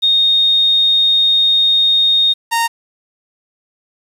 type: tone pair in turn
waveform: sine / sawtooth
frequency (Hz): 3700 / 925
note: A#7 / A#5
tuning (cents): -14 / -14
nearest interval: 2 octaves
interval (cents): 2400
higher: first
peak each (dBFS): -9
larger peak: neither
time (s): 0.02-2.34 / 2.51-2.68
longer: first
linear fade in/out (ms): 20
effects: resampled to 32000 Hz + 7-bit